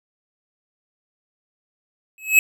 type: tone with exponential growth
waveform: square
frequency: 2574 Hz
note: E7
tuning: 42 cents flat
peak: -7 dBFS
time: 2.18-2.39 s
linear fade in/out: 1 ms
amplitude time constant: 45 ms
effects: none